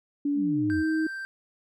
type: tone with pitch glide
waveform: sine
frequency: 286.9 to 316.5 Hz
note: D4 to D#4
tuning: -40 to +30 cents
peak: -23 dBFS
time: 0.25-1.07 s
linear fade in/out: 5 ms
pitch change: +170 cents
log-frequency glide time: 0.37-0.85 s
type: exponential sweep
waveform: sine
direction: down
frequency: 233.1 to 76.3 Hz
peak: -31 dBFS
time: 0.34-0.84 s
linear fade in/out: 50 ms
type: tone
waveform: triangle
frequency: 1568 Hz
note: G6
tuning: in tune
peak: -31 dBFS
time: 0.7-1.25 s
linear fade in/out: 0 ms
effects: none